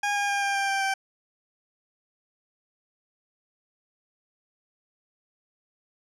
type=tone with pitch steps; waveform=20% pulse; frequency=817 / 810.4 / 803.9 / 797.4 / 791 / 784.6 / 778.3 Hz; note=G#5 / G#5 / G5 / G5 / G5 / G5 / G5; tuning=-29 / -43 / +43 / +29 / +15 / +1 / -13 cents; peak=-19 dBFS; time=0.03-0.94 s; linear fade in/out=5 ms; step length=130 ms; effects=low-pass 8000 Hz 12 dB/octave